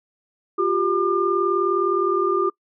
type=tone cluster; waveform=sine; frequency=354.2 / 393.7 / 1201 Hz; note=F4 / G4 / D6; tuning=+24 / +8 / +38 cents; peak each=-22 dBFS; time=0.58-2.5 s; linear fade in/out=10 ms; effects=noise-tail reverb RT60 0.1 s tail -25 dB re dry